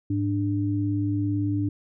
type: tone pair together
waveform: sine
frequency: 104.33 / 295.1 Hz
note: G#2 / D4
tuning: +8 / +8 cents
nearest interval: octave + tritone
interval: 1800 cents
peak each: -25 dBFS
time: 0.1-1.69 s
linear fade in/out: 5 ms
effects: none